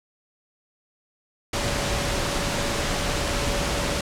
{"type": "tone in noise", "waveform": "sine", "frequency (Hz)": 570, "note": "C#5", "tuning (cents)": 48, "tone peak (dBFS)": -33, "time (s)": [1.53, 4.01], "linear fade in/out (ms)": 5, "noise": "pink", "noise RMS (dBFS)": -25, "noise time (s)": [1.53, 4.01], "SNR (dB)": -11, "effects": ["low-pass 8000 Hz 12 dB/octave"]}